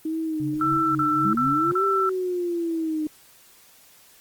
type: tone with vibrato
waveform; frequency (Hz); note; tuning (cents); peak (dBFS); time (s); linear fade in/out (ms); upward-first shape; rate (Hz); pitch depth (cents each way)
sine; 312.8; D#4; +9; -24; 0.05-1.35; 5; sine; 1.7; 54
type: tone with tremolo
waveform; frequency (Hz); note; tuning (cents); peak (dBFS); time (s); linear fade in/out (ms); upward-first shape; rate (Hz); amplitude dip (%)
sine; 140; C#3; +18; -27; 0.4-1.72; 0; triangle; 3.9; 90
type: tone bursts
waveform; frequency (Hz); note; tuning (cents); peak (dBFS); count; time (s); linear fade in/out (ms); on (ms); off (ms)
sine; 1334; E6; +20; -20; 4; 0.61-2.093; 2; 340; 41
type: linear two-way sweep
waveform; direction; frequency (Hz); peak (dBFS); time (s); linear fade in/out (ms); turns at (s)
sine; up then down; 193.2 to 395.3 to 304.2; -23; 1.25-3.07; 2; 1.84
effects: white hiss -53 dBFS RMS until 4.2 s + Opus 24 kbps